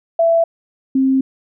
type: tone pair in turn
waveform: sine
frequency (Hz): 666 / 265.6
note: E5 / C4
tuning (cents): +18 / +26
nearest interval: octave + major third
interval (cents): 1592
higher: first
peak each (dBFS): -10 / -11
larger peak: first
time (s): 0.19-0.44 / 0.95-1.21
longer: second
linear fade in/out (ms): 5
effects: none